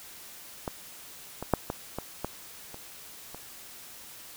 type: clicks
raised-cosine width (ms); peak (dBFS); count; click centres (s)
1; -17 / -20 / -7 / -16 / -18 / -16 / -28 / -27; 8; 0.678 / 1.426 / 1.537 / 1.701 / 1.986 / 2.246 / 2.744 / 3.346
effects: white hiss -47 dBFS RMS until 4.36 s